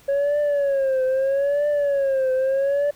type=tone with vibrato; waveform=sine; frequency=552 Hz; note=C#5; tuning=7 cents flat; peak=-15 dBFS; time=0.08-2.91 s; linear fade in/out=10 ms; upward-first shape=triangle; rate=0.78 Hz; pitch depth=120 cents each way; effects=tanh soft clip ceiling -17 dBFS + pink hiss -52 dBFS RMS until 2.95 s